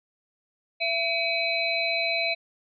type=tone cluster; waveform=sine; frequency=671 / 2286 / 2544 / 4020 Hz; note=E5 / D7 / D#7 / B7; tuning=+31 / -47 / +38 / +30 cents; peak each=-29 dBFS; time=0.8-2.35 s; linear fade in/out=20 ms; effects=none